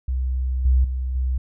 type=tone with level steps; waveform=sine; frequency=64 Hz; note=C2; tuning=38 cents flat; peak=-20 / -13 / -22 / -19 dBFS; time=0.08-1.38 s; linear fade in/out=5 ms; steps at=0.65 / 0.84 / 1.15 s; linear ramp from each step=5 ms; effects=none